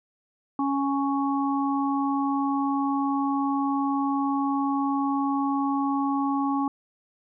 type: harmonic tone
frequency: 277.2 Hz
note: C#4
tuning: in tune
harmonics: 1 / 3 / 4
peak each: -24 / -29 / -30 dBFS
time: 0.59-6.68 s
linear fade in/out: 2 ms
effects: none